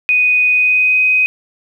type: tone with pitch glide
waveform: sine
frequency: 2489 to 2511 Hz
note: D#7 to D#7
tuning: 0 to +15 cents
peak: -9 dBFS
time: 0.09-1.26 s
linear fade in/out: 0 ms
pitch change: +15 cents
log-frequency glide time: 0.5-1.01 s
effects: 8-bit